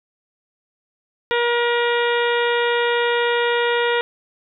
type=harmonic tone with a mistuned harmonic; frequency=476.2 Hz; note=A#4; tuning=37 cents sharp; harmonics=1 / 2 / 3 / 4 / 5 / 6 / 7 / 8; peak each=-19 / -24 / -25 / -25 / -30 / -31 / -32 / -33 dBFS; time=1.31-4.01 s; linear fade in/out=0 ms; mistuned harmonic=8; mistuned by=-62 cents; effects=none